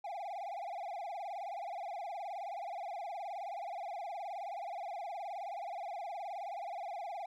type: tone with vibrato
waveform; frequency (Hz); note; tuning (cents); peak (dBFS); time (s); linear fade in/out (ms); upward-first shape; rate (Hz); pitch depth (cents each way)
triangle; 744; F#5; +9; -37; 0.04-7.26; 5; sine; 19; 190
effects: none